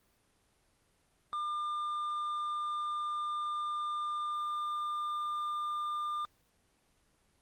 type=tone with hard clipping; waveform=sine; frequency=1200 Hz; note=D6; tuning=37 cents sharp; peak=-34 dBFS; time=1.33-6.25 s; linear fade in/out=0 ms; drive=4 dB; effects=pink hiss -71 dBFS RMS until 7.41 s + Opus 24 kbps